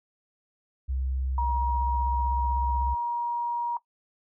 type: tone with pitch glide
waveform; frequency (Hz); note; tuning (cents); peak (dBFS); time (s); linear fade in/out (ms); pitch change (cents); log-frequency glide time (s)
sine; 65.41 to 66.28; C2 to C2; 0 to +23; -26; 0.88-2.95; 20; +23; 1.44-2.67
type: tone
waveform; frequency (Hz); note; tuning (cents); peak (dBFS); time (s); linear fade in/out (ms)
sine; 950; A#5; +33; -25; 1.38-3.77; 2
effects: noise-tail reverb RT60 0.1 s tail -18 dB re dry